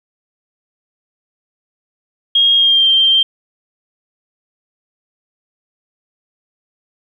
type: tone with pitch glide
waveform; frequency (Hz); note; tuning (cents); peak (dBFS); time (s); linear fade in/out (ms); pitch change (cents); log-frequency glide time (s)
sine; 3257 to 3157; G#7 to G7; -34 to +12; -8; 2.35-3.23; 5; -54; 2.56-2.87
effects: 8-bit